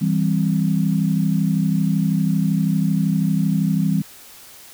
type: chord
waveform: sine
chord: C major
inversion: first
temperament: just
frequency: 163.52 / 196.22 / 261.6 Hz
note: E3 / G3 / C4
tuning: -14 / +2 / 0 cents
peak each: -19 / -19 / -25 dBFS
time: 0.01-4.02 s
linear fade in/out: 10 ms
effects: white hiss -43 dBFS RMS until 4.73 s